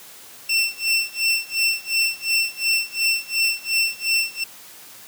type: tone with tremolo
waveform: 25% pulse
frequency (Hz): 2693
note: E7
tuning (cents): +36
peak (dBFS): -12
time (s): 0.49-4.44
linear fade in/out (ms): 5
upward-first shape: sine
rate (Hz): 2.8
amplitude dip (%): 95
effects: white hiss -43 dBFS RMS until 5.07 s + high-pass 100 Hz 12 dB/octave

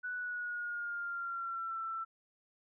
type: tone with pitch glide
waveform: sine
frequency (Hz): 1482 to 1335.7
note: F#6 to E6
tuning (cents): +2 to +22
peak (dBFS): -36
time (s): 0.03-2.05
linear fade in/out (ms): 20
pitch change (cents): -180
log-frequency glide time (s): 0.14-1.8
effects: none

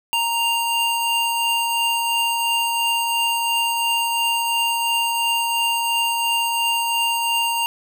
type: tone pair together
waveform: square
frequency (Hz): 932.3 / 2794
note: A#5 / F7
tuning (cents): 0 / 0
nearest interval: octave + perfect fifth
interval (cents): 1900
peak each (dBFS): -22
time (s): 0.13-7.66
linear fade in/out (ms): 0
effects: none

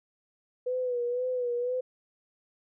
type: tone with vibrato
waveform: sine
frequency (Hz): 493.9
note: B4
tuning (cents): 0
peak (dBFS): -27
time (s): 0.66-1.81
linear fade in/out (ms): 10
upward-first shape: sine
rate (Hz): 2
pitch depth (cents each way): 52
effects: none

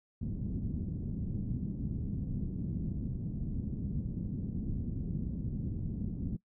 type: low-pass noise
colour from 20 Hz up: white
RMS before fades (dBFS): -36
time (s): 0.21-6.37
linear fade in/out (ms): 10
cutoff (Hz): 220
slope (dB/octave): 24
effects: noise-tail reverb RT60 0.1 s tail -21 dB re dry

